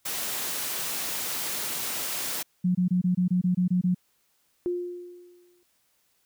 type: high-pass noise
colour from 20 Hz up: white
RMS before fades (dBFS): -31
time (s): 0.05-2.43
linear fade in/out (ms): 10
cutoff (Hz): 130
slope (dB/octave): 12
type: tone bursts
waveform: sine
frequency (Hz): 180.6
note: F#3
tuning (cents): -42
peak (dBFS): -20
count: 10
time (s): 2.64-3.947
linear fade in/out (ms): 10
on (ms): 110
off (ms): 23
type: tone with exponential decay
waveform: sine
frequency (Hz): 354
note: F4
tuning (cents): +23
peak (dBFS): -23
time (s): 4.66-5.63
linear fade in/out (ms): 0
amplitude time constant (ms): 210
effects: white hiss -69 dBFS RMS until 6.25 s